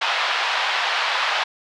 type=band-pass noise; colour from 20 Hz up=pink; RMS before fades=-22 dBFS; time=0.01-1.44 s; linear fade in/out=10 ms; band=780 to 4100 Hz; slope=24 dB/octave; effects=none